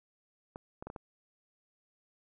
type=clicks; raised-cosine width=1 ms; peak=-28 dBFS; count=5; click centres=0.559 / 0.825 / 0.87 / 0.901 / 0.962 s; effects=none